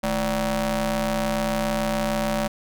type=ring-modulated tone; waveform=sawtooth; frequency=182.8 Hz; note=F#3; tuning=21 cents flat; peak=-15 dBFS; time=0.03-2.48 s; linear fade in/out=10 ms; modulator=399 Hz; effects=none